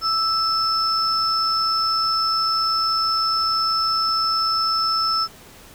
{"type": "tone pair together", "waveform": "sine", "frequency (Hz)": [1317, 5268], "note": ["E6", "E8"], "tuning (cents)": [-2, -2], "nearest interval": "2 octaves", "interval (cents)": 2400, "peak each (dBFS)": -20, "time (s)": [0.01, 5.28], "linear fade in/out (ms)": 50, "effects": ["tanh soft clip ceiling -10 dBFS", "pink hiss -45 dBFS RMS until 5.74 s"]}